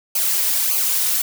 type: noise with flanger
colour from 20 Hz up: blue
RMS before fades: -19 dBFS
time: 0.15-1.22 s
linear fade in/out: 5 ms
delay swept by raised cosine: 0.54 to 3.74 ms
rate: 1.7 Hz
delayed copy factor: -0.9
effects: none